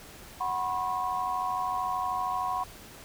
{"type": "chord", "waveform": "sine", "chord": "F# suspended fourth", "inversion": "none", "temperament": "equal with one note detuned", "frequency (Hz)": [740, 987.8, 1080.9], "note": ["F#5", "B5", "C#6"], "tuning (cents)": [0, 0, -44], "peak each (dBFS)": -32, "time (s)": [0.4, 2.64], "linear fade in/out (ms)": 10, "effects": ["pink hiss -48 dBFS RMS until 3.04 s"]}